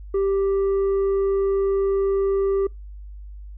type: tone with tanh clipping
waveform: sine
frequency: 392 Hz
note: G4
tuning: in tune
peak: -19 dBFS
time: 0.14-2.67 s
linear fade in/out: 5 ms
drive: 4 dB
effects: noise-tail reverb RT60 0.2 s tail -26 dB re dry + added 50 Hz sine -35 dBFS peak until 3.57 s